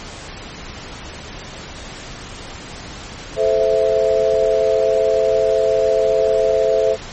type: chord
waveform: sine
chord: A minor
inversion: none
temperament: equal with one note detuned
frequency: 436 / 523.3 / 659.3 Hz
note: A4 / C5 / E5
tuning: -16 / 0 / 0 cents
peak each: -17 dBFS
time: 3.36-6.97 s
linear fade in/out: 50 ms
effects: pink hiss -33 dBFS RMS until 7.12 s + MP3 32 kbps